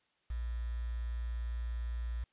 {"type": "tone with quantisation", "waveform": "sine", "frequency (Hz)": 58.7, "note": "A#1", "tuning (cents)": 13, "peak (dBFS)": -34, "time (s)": [0.3, 2.24], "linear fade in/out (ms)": 5, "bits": 9, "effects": ["white hiss -75 dBFS RMS until 2.32 s", "resampled to 8000 Hz"]}